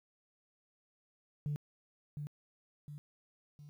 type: tone with echo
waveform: sine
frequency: 147 Hz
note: D3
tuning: 2 cents sharp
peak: -32 dBFS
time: 1.46-1.56 s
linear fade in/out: 0 ms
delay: 710 ms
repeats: 3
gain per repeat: -6 dB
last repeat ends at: 3.69 s
effects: tanh soft clip ceiling -30 dBFS + 12-bit